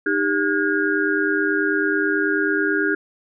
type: tone cluster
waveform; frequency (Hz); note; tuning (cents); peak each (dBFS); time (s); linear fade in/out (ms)
sine; 309.2 / 398.4 / 1440 / 1628; D#4 / G4 / F#6 / G#6; -11 / +28 / -47 / -35; -23; 0.06-2.95; 5
effects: none